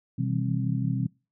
sine tone cluster, 125.7 / 158.6 / 164.3 / 197.2 / 265.5 Hz, B2 / D#3 / E3 / G3 / C4, +31 / +33 / -5 / +11 / +25 cents, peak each -27 / -33 / -33 / -32 / -33 dBFS, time 0.18-1.07 s, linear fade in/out 10 ms, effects noise-tail reverb RT60 0.3 s tail -24 dB re dry

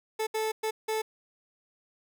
30% pulse tone bursts at uneven times, 437.4 Hz, A4, 10 cents flat, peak -25 dBFS, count 4, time 0.19-0.27 / 0.34-0.52 / 0.63-0.71 / 0.88-1.02 s, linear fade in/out 10 ms, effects none

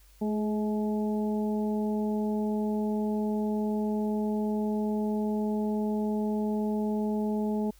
harmonic tone with a mistuned harmonic, 213.1 Hz, G#3, 45 cents sharp, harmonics 1 / 2 / 3 / 4, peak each -27 / -33 / -40 / -40 dBFS, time 0.21-7.71 s, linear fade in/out 10 ms, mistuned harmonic 2, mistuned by -21 cents, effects added 50 Hz sine -55 dBFS peak until 7.79 s + white hiss -62 dBFS RMS until 7.79 s

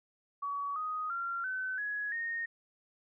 sine tone with pitch steps, 1132 / 1248.8 / 1377.6 / 1519.8 / 1676.6 / 1849.6 Hz, C#6 / D#6 / F6 / F#6 / G#6 / A#6, +36 / +6 / -24 / +46 / +16 / -14 cents, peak -33 dBFS, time 0.42-2.46 s, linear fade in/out 10 ms, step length 340 ms, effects none

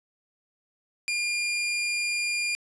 sawtooth tone, 2409 Hz, D7, 43 cents sharp, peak -22 dBFS, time 1.08-2.55 s, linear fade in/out 0 ms, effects resampled to 22050 Hz + 10-bit

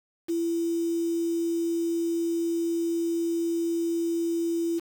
sine tone with quantisation, 336 Hz, E4, 33 cents sharp, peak -24 dBFS, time 0.28-4.8 s, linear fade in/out 20 ms, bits 7, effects none

